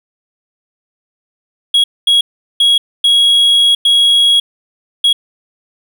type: tone bursts at uneven times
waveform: triangle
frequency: 3316 Hz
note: G#7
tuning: 3 cents flat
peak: -5 dBFS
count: 6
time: 1.74-1.84 / 2.07-2.21 / 2.6-2.78 / 3.04-3.75 / 3.85-4.4 / 5.04-5.13 s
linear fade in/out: 5 ms
effects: none